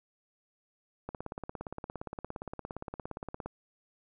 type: click train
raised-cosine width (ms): 1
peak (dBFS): -24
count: 42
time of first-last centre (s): 1.09-3.46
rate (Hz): 17.3
effects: none